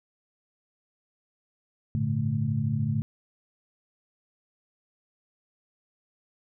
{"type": "tone cluster", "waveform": "sine", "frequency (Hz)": [99.8, 112.4, 144, 217.7], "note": ["G2", "A2", "D3", "A3"], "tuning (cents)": [32, 37, -34, -18], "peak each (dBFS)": [-35, -28, -28, -31], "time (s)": [1.95, 3.02], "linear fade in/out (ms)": 0, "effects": []}